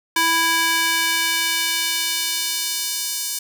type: tone with high-pass filter sweep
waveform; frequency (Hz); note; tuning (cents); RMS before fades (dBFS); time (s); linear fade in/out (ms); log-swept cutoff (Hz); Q
square; 329.6; E4; 0; -21; 0.16-3.39; 5; 1100 to 6100; 0.91
effects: none